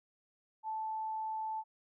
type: tone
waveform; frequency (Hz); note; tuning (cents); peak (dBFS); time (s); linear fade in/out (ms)
sine; 876; A5; -8; -35; 0.63-1.64; 50
effects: none